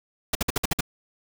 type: noise bursts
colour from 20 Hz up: pink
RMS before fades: -23 dBFS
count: 7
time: 0.33-0.808 s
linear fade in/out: 5 ms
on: 22 ms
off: 54 ms
effects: none